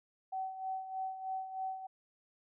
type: tone with tremolo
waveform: sine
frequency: 760 Hz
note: F#5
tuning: 46 cents sharp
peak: -34 dBFS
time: 0.32-1.87 s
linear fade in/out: 10 ms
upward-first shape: sine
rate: 3.2 Hz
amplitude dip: 65%
effects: none